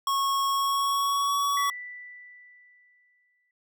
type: tone with pitch glide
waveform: square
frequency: 1098 to 1128.2 Hz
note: C#6 to C#6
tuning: -17 to +30 cents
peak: -24 dBFS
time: 0.07-1.7 s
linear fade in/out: 2 ms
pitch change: +47 cents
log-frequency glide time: 0.48-1.44 s
type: tone with exponential decay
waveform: sine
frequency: 1975.5 Hz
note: B6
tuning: in tune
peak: -31 dBFS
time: 1.57-3.51 s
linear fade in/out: 2 ms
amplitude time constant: 420 ms
effects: none